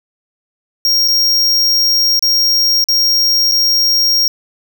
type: tone with dropouts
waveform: square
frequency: 5580 Hz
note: F8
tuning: 2 cents flat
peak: -10 dBFS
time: 0.85-4.28 s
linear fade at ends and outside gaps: 1 ms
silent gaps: 1.078-1.083 / 2.193-2.225 / 2.841-2.886 / 3.514-3.52 s
effects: none